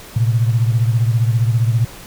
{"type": "beating tone pair", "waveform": "sine", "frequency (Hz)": [113.5, 128.5], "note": ["A#2", "C3"], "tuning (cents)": [-46, -31], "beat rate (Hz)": 15, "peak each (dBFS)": [-13, -19], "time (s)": [0.16, 1.85], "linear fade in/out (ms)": 5, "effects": ["pink hiss -37 dBFS RMS until 2.06 s"]}